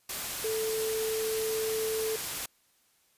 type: tone in noise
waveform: sine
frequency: 440 Hz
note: A4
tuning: in tune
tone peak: -29 dBFS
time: 0.44-2.16 s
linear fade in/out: 5 ms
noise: white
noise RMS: -35 dBFS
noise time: 0.09-2.46 s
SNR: +3 dB
effects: white hiss -68 dBFS RMS until 3.17 s + resampled to 32000 Hz